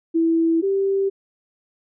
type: tone pair in turn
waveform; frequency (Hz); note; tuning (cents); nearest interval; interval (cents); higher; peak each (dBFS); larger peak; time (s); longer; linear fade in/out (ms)
sine; 329 / 391.2; E4 / G4; -3 / -4; minor third; 299; second; -15 / -17; first; 0.14-0.62 / 0.62-1.1; neither; 20
effects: none